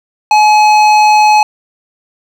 triangle tone with hard clipping, 849 Hz, G#5, 38 cents sharp, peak -6 dBFS, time 0.31-1.43 s, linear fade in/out 2 ms, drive 16 dB, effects none

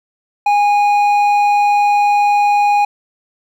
sine tone with hard clipping, 822 Hz, G#5, 18 cents flat, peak -11 dBFS, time 0.46-2.85 s, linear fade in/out 5 ms, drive 6 dB, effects none

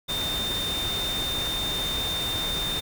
sine tone in noise, 3620 Hz, A7, 48 cents sharp, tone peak -27 dBFS, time 0.08-2.81 s, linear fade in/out 20 ms, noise pink, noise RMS -32 dBFS, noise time 0.08-2.81 s, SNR +2 dB, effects none

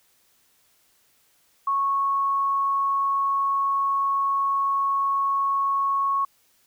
sine tone, 1103 Hz, C#6, 9 cents flat, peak -20 dBFS, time 1.67-6.25 s, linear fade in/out 5 ms, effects white hiss -63 dBFS RMS until 6.66 s

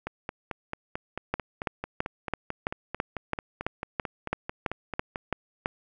two click trains, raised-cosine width 0.5 ms, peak -17 / -11 dBFS, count 24 / 14, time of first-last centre 0.07-5.158 / 1.34-5.659 s, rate 4.52 / 3.01 Hz, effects none

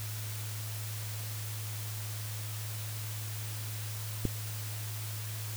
click, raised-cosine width 3 ms, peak -16 dBFS, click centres 4.253 s, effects added 107 Hz sine -37 dBFS peak until 5.56 s + white hiss -43 dBFS RMS until 5.56 s

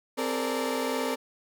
30% pulse tone cluster, 260.4 / 420.2 / 462.9 / 584 / 883 Hz, C4 / G#4 / A#4 / D5 / A5, -8 / +20 / -12 / -10 / +6 cents, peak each -29 / -34 / -29 / -32 / -37 dBFS, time 0.17-1.16 s, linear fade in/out 20 ms, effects none

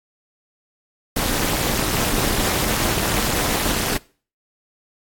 pink noise with amplitude modulation, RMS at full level -17 dBFS, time 1.16-3.97 s, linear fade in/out 5 ms, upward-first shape sine, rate 260 Hz, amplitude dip 100%, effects noise-tail reverb RT60 0.4 s tail -22 dB re dry + AAC 64 kbps

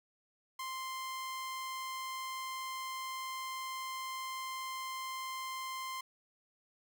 sawtooth tone, 1046.5 Hz, C6, in tune, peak -35 dBFS, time 0.59-6.01 s, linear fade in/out 5 ms, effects none

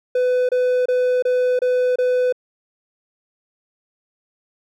triangle tone bursts, 501 Hz, B4, 25 cents sharp, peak -13 dBFS, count 6, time 0.15-2.325 s, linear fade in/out 5 ms, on 340 ms, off 27 ms, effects none

